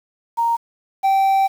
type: tone pair in turn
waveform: sine / triangle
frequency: 930 / 777.3 Hz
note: A#5 / G5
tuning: -4 / -15 cents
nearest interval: minor third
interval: 311 cents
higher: first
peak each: -15 / -11 dBFS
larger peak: second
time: 0.37-0.57 / 1.03-1.48 s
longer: second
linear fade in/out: 20 ms
effects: 7-bit